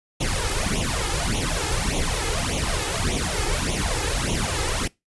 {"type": "noise with flanger", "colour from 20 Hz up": "pink", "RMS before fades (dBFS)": -24, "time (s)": [0.2, 4.88], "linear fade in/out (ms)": 10, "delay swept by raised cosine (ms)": [0.3, 2.4], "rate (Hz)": 1.7, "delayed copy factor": 0.8, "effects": ["noise-tail reverb RT60 0.2 s tail -23 dB re dry", "resampled to 24000 Hz"]}